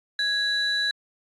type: tone pair together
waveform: sine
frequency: 1661.2 / 3951 Hz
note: G#6 / B7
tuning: 0 / 0 cents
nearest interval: octave + minor third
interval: 1500 cents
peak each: -24 / -23 dBFS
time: 0.19-0.91 s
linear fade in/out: 2 ms
effects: tanh soft clip ceiling -17 dBFS + AAC 64 kbps